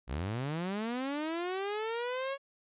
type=linear sweep; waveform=sawtooth; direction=up; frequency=55.4 to 558 Hz; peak=-29 dBFS; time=0.07-2.38 s; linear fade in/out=50 ms; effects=resampled to 8000 Hz